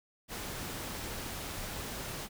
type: noise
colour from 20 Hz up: pink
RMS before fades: -40 dBFS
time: 0.28-2.29 s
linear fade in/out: 50 ms
effects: none